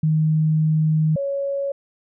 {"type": "tone pair in turn", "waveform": "sine", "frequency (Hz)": [156.2, 556.6], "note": ["D#3", "C#5"], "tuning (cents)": [7, 7], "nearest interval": "octave + minor seventh", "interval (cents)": 2200, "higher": "second", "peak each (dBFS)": [-15, -21], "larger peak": "first", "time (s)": [[0.03, 1.16], [1.16, 1.72]], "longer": "first", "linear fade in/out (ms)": 5, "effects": []}